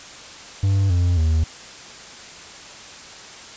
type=tone with pitch steps; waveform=triangle; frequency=98 / 88.32 / 79.6 Hz; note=G2 / F2 / D#2; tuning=0 / +20 / +40 cents; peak=-13 dBFS; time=0.63-1.44 s; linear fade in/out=5 ms; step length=270 ms; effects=white hiss -39 dBFS RMS until 3.56 s + resampled to 16000 Hz

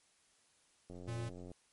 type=click train; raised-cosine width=2 ms; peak=-37 dBFS; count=56; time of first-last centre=0.9-1.516 s; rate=89.3 Hz
type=tone; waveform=square; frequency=116.54 Hz; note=A#2; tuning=in tune; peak=-39 dBFS; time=1.07-1.3 s; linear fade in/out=20 ms
effects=white hiss -71 dBFS RMS until 1.72 s + MP3 48 kbps

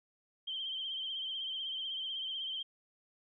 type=tone with vibrato; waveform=sine; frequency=3136 Hz; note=G7; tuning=in tune; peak=-36 dBFS; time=0.47-2.63 s; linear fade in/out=10 ms; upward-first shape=triangle; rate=16 Hz; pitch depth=63 cents each way; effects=none

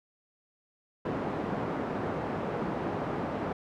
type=band-pass noise; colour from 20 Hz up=pink; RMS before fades=-33 dBFS; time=1.05-3.53 s; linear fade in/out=5 ms; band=160 to 1000 Hz; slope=12 dB/octave; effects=none

